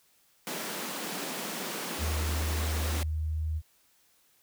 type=high-pass noise; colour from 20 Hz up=pink; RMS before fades=-36 dBFS; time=0.47-3.03 s; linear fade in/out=0 ms; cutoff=170 Hz; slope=48 dB/octave
type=tone with pitch glide; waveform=sine; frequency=77.7 to 78.38 Hz; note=D#2 to D#2; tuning=-2 to +13 cents; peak=-28 dBFS; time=1.98-3.62 s; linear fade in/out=50 ms; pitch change=+15 cents; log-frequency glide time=2.76-3.46 s
effects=white hiss -66 dBFS RMS until 4.42 s